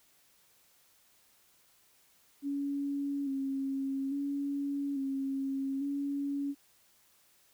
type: tone with vibrato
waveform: sine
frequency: 276.4 Hz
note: C#4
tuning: 5 cents flat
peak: -31 dBFS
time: 2.42-6.55 s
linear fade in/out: 50 ms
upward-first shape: square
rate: 0.59 Hz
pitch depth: 33 cents each way
effects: white hiss -66 dBFS RMS until 7.53 s